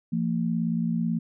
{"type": "tone pair together", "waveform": "sine", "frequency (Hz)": [170, 228.2], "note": ["F3", "A#3"], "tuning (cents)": [-46, -37], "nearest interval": "perfect fourth", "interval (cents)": 509, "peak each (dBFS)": -26, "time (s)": [0.12, 1.19], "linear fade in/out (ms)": 10, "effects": []}